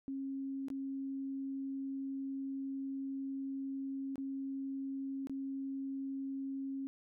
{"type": "tone with dropouts", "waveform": "sine", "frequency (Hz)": 271.1, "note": "C#4", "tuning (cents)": -38, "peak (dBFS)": -37, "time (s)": [0.08, 6.87], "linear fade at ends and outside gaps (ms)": 0, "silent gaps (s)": [[0.684, 0.702], [4.157, 4.18], [5.271, 5.296]], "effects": []}